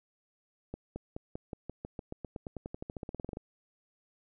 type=accelerating click train; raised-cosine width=2 ms; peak=-25 dBFS; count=26; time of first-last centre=0.74-3.371 s; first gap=220 ms; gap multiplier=0.93; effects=none